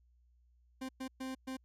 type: tone bursts at uneven times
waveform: 40% pulse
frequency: 261.6 Hz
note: C4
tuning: in tune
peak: -38 dBFS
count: 4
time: 0.81-0.89 / 1-1.08 / 1.2-1.35 / 1.47-1.57 s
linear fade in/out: 10 ms
effects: added 60 Hz sine -65 dBFS peak until 1.64 s + low-pass 12000 Hz 12 dB/octave